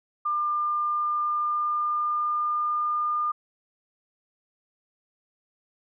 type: tone with pitch glide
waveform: sine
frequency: 1198 to 1209.1 Hz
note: D6 to D#6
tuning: +34 to -50 cents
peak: -23 dBFS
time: 0.25-3.32 s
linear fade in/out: 10 ms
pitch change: +16 cents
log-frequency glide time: 0.36-3.07 s
effects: none